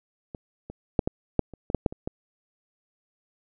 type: clicks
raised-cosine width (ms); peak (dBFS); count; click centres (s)
2; -23 / -24 / -6 / -11 / -6 / -28 / -17 / -7 / -7 / -23 / -16; 11; 0.348 / 0.7 / 0.992 / 1.075 / 1.393 / 1.537 / 1.701 / 1.747 / 1.862 / 1.925 / 2.075
effects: none